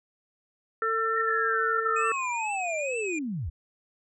harmonic tone, 447.9 Hz, A4, 31 cents sharp, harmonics 1 / 3 / 4, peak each -30 / -26 / -32 dBFS, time 0.82-2.12 s, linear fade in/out 2 ms
sine linear sweep, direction down, 1857 to 59.1 Hz, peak -29 dBFS, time 1.16-3.5 s, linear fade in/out 10 ms
square tone with vibrato, 2509 Hz, D#7, 14 cents sharp, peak -32 dBFS, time 1.96-3.19 s, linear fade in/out 5 ms, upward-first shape triangle, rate 2.2 Hz, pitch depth 110 cents each way
effects resampled to 22050 Hz

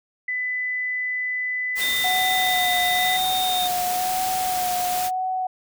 sine tone, 2000 Hz, B6, 21 cents sharp, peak -23 dBFS, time 0.28-3.17 s, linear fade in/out 5 ms
white noise, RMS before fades -29 dBFS, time 1.75-5.11 s, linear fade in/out 50 ms
sine tone with pitch glide, 3628 to 3670 Hz, A#7 to A#7, -48 to -28 cents, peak -24 dBFS, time 1.81-3.68 s, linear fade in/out 10 ms, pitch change +20 cents, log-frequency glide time 2.06-2.93 s
sine tone with vibrato, 735 Hz, F#5, 12 cents flat, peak -22 dBFS, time 2.04-5.47 s, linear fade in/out 5 ms, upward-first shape sine, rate 1 Hz, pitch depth 30 cents each way
effects none

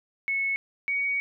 sine tone pair in turn, 2200 / 2246 Hz, C#7 / C#7, -14 / +22 cents, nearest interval unison, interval 36 cents, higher second, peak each -24 dBFS, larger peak neither, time 0.28-0.56 / 0.88-1.2 s, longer second, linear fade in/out 0 ms, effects none

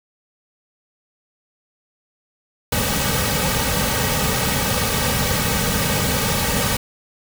pink noise with comb filter, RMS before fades -20 dBFS, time 2.72-6.77 s, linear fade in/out 5 ms, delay 2.9 ms, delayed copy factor -0.9, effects none

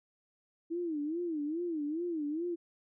sine tone with vibrato, 320 Hz, D#4, 49 cents sharp, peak -32 dBFS, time 0.7-2.56 s, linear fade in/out 20 ms, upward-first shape sine, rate 2.4 Hz, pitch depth 170 cents each way, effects none

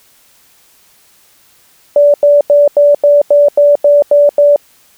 sine tone bursts, 580 Hz, D5, 22 cents flat, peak -3 dBFS, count 10, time 1.96-4.561 s, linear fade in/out 2 ms, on 180 ms, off 89 ms, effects white hiss -48 dBFS RMS until 4.97 s

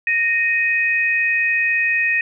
sine tone pair together, 1855 / 2511 Hz, A#6 / D#7, -9 / +15 cents, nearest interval perfect fourth, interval 524 cents, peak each -18 / -18 dBFS, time 0.07-2.21 s, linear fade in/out 2 ms, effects none

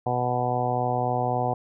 harmonic tone, 123.7 Hz, B2, 3 cents sharp, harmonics 1 / 2 / 3 / 4 / 5 / 6 / 7 / 8, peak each -29 / -34 / -35 / -31 / -32 / -26 / -32 / -36 dBFS, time 0.06-1.54 s, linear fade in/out 5 ms, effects none

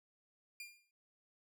sawtooth tone with exponential decay, 2402 Hz, D7, 38 cents sharp, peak -40 dBFS, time 0.6-0.91 s, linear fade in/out 2 ms, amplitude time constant 66 ms, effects none

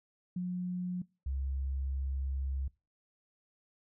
sine tone pair in turn, 180 / 67.42 Hz, F#3 / C#2, -47 / -48 cents, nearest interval octave + perfect fourth, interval 1701 cents, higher first, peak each -32 / -32 dBFS, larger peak neither, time 0.36-1.02 / 1.26-2.68 s, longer second, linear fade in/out 5 ms, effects noise-tail reverb RT60 0.3 s tail -23 dB re dry

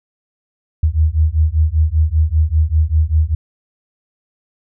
sine beating tone pair, 76 / 81.1 Hz, D#2 / E2, -40 / -28 cents, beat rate 5.1 Hz, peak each -14 dBFS, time 0.83-3.35 s, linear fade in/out 5 ms, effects none

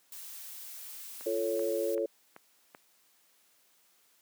blue noise, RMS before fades -45 dBFS, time 0.12-1.95 s, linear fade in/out 2 ms
click train, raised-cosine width 0.5 ms, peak -32 dBFS, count 5, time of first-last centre 1.21-2.748 s, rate 2.6 Hz
sine chord, F augmented, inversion none, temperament equal with one note detuned, 343.8 / 440 / 554.4 Hz, F4 / A4 / C#5, -27 / 0 / 0 cents, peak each -34 / -32 / -32 dBFS, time 1.26-2.06 s, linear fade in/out 5 ms
effects white hiss -67 dBFS RMS until 4.21 s + high-pass 200 Hz 12 dB/octave

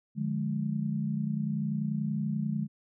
sine tone cluster, 150.2 / 179.6 / 210.7 Hz, D3 / F3 / G#3, +39 / +49 / +25 cents, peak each -32 / -36 / -31 dBFS, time 0.15-2.68 s, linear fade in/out 50 ms, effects none

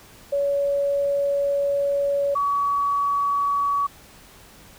sine tone pair in turn, 564 / 1133.2 Hz, C#5 / C#6, +30 / +38 cents, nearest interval octave, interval 1208 cents, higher second, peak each -19 dBFS, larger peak neither, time 0.32-2.35 / 2.35-3.87 s, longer first, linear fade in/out 10 ms, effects pink hiss -48 dBFS RMS until 4.78 s

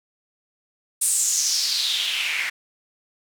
white noise with band-pass filter sweep, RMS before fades -23 dBFS, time 1.01-2.5 s, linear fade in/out 10 ms, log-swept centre 9300 to 2000 Hz, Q 4.6, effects none

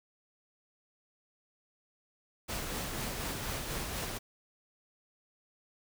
pink noise with tremolo, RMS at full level -36 dBFS, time 2.48-4.19 s, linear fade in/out 20 ms, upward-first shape sine, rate 4.1 Hz, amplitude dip 30%, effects none

